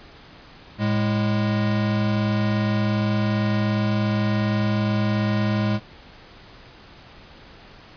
square tone pair together, 109.6 / 206.9 Hz, A2 / G#3, -6 / -6 cents, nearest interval major seventh, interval 1100 cents, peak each -23 dBFS, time 0.78-5.8 s, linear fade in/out 50 ms, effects pink hiss -46 dBFS RMS until 7.96 s + resampled to 11025 Hz

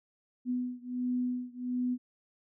sine beating tone pair, 248.1 / 249.5 Hz, B3 / B3, +8 / +18 cents, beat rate 1.4 Hz, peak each -33 / -34 dBFS, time 0.45-1.98 s, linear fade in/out 50 ms, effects none

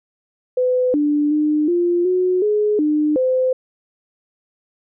sine tone with pitch steps, 504 / 294.7 / 302 / 348.7 / 366 / 420.5 / 301.7 / 514 Hz, B4 / D4 / D4 / F4 / F#4 / G#4 / D4 / C5, +35 / +6 / +48 / -3 / -19 / +22 / +47 / -31 cents, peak -14 dBFS, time 0.57-3.53 s, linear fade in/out 5 ms, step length 370 ms, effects none

